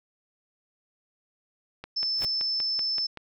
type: click train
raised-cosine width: 0.3 ms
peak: -22 dBFS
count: 8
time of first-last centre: 1.84-3.173 s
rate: 5.25 Hz
type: tone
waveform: sine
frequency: 5274 Hz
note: E8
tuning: in tune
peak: -25 dBFS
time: 1.96-3.07 s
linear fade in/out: 10 ms
type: noise with exponential growth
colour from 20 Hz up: pink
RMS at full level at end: -33 dBFS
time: 2.13-2.25 s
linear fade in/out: 2 ms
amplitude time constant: 25 ms
effects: none